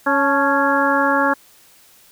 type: harmonic tone with a mistuned harmonic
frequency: 277.2 Hz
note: C#4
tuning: in tune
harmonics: 1 / 2 / 3 / 4 / 5 / 6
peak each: -21 / -21 / -21 / -21 / -21 / -21 dBFS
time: 0.06-1.34 s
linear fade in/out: 10 ms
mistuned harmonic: 3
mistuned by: +68 cents
effects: white hiss -50 dBFS RMS until 2.11 s